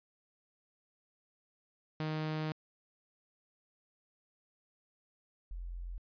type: tone pair in turn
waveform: sawtooth / sine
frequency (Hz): 155.56 / 43.65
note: D#3 / F1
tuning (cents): 0 / 0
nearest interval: octave + minor seventh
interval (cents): 2200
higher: first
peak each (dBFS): -30 / -39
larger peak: first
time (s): 2-2.52 / 5.51-5.98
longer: first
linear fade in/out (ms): 0
effects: resampled to 11025 Hz